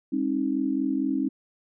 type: tone cluster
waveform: sine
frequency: 204.8 / 269.5 / 313.8 Hz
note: G#3 / C#4 / D#4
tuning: -24 / -49 / +15 cents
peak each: -32 / -25 / -28 dBFS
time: 0.12-1.29 s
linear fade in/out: 10 ms
effects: none